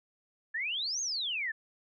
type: exponential two-way sweep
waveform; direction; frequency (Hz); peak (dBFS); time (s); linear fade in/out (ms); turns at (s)
sine; up then down; 1704 to 6645 to 1704; -31; 0.54-1.52; 10; 1.01
effects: none